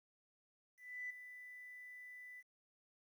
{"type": "tone with ADSR envelope", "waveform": "sine", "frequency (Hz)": 1990, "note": "B6", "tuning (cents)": 13, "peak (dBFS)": -40, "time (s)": [0.77, 2.43], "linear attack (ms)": 330, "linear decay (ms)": 8, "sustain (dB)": -11, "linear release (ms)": 38, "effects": ["tanh soft clip ceiling -36 dBFS", "12-bit"]}